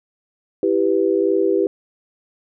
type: chord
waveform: sine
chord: E minor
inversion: none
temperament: equal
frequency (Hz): 329.6 / 392 / 493.9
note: E4 / G4 / B4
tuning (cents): 0 / 0 / 0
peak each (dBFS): -20 / -17 / -21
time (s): 0.63-1.67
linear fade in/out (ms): 2
effects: none